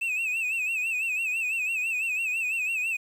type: tone with vibrato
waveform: triangle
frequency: 2600 Hz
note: E7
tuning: 24 cents flat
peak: -24 dBFS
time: 0.01-2.97 s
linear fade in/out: 10 ms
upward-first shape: sine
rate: 6 Hz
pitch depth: 94 cents each way
effects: 9-bit